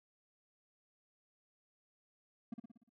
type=tone with echo; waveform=triangle; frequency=231.3 Hz; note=A#3; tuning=13 cents flat; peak=-36 dBFS; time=2.52-2.54 s; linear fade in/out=5 ms; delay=59 ms; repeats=6; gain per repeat=-5 dB; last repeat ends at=2.894 s; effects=none